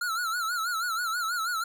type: tone with vibrato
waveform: square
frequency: 1380 Hz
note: F6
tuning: 21 cents flat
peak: -28 dBFS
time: 0.01-1.64 s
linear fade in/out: 5 ms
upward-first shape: sine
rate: 6.2 Hz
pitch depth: 110 cents each way
effects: none